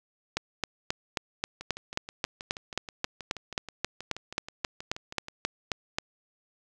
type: two click trains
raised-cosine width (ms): 0.2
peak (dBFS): -10 / -22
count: 22 / 24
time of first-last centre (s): 0.37-5.985 / 1.61-5.284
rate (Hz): 3.74 / 6.26
effects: none